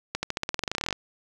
accelerating click train, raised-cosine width 0.2 ms, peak -10 dBFS, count 19, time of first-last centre 0.15-0.927 s, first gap 80 ms, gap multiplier 0.92, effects none

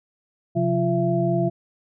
sine tone cluster, 132.9 / 177.2 / 344.4 / 670 Hz, C3 / F3 / F4 / E5, +27 / +25 / -24 / +28 cents, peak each -24 dBFS, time 0.55-1.5 s, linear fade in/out 20 ms, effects none

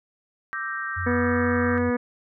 sine chord, E half-diminished seventh, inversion third, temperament equal, 1174.7 / 1318.5 / 1568 / 1864.7 Hz, D6 / E6 / G6 / Bb6, 0 / 0 / 0 / 0 cents, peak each -34 / -36 / -30 / -34 dBFS, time 0.53-1.78 s, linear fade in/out 0 ms
sine tone with pitch glide, 89.2 to 90.39 Hz, F2 to F#2, +37 to -40 cents, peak -28 dBFS, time 0.96-1.91 s, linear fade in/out 20 ms, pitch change +23 cents, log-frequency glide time 1.29-1.77 s
harmonic tone, 244 Hz, B3, 21 cents flat, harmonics 1 / 2 / 3 / 4 / 5 / 6 / 7 / 8 / 9, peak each -23 / -25 / -39 / -36 / -35 / -40 / -34 / -43 / -42 dBFS, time 1.06-1.97 s, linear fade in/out 10 ms
effects none

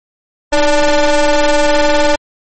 35% pulse ring-modulated tone, 295.9 Hz, D4, 13 cents sharp, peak -3 dBFS, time 0.52-2.16 s, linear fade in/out 10 ms, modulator 286 Hz, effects MP3 32 kbps

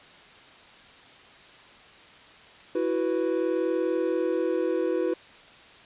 triangle chord, E suspended second, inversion none, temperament equal, 329.6 / 370 / 493.9 Hz, E4 / F#4 / B4, 0 / 0 / 0 cents, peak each -26 dBFS, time 2.75-5.14 s, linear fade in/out 5 ms, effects white hiss -50 dBFS RMS until 5.85 s + resampled to 8000 Hz

